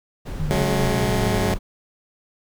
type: noise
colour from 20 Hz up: brown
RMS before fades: -28 dBFS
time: 0.25-1.59 s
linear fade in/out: 20 ms
type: linear sweep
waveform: sine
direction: down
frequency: 155.56 to 97.6 Hz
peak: -24 dBFS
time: 0.39-1.55 s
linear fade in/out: 10 ms
type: chord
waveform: 15% pulse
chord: C# suspended fourth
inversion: none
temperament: equal with one note detuned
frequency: 138.59 / 185 / 212.6 Hz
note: C#3 / F#3 / G#3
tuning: 0 / 0 / +41 cents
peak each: -22 / -17 / -17 dBFS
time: 0.51-1.54 s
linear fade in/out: 0 ms
effects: none